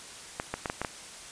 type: clicks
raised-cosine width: 0.5 ms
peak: -15 dBFS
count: 6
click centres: 0.399 / 0.54 / 0.658 / 0.699 / 0.816 / 0.848 s
effects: white hiss -45 dBFS RMS until 1.31 s + resampled to 22050 Hz